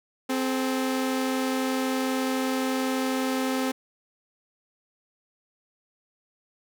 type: tone pair together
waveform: sawtooth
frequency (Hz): 261.1 / 427.6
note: C4 / A4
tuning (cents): -3 / -49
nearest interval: major sixth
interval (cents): 854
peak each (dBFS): -21 / -29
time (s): 0.29-3.72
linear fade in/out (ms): 10
effects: none